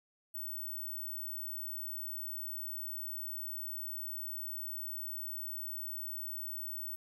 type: tone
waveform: sine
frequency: 15830 Hz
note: B9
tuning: 3 cents sharp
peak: -38 dBFS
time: 0.34-6.96 s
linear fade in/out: 10 ms
effects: none